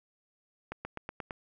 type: accelerating click train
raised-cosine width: 0.5 ms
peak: -22 dBFS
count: 6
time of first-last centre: 0.72-1.308 s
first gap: 130 ms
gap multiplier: 0.95
effects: none